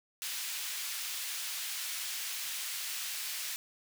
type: high-pass noise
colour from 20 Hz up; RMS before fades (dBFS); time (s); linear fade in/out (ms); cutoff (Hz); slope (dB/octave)
pink; -38; 0.22-3.56; 0; 2500; 12
effects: none